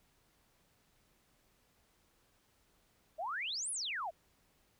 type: exponential two-way sweep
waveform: sine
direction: up then down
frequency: 595 to 10670 to 595 Hz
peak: -36 dBFS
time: 3.18-4.11 s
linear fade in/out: 20 ms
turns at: 3.71 s
effects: pink hiss -72 dBFS RMS until 4.79 s